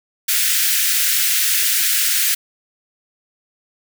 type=high-pass noise; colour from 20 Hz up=white; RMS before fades=-17 dBFS; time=0.28-2.35 s; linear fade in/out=10 ms; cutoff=1500 Hz; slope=48 dB/octave; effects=none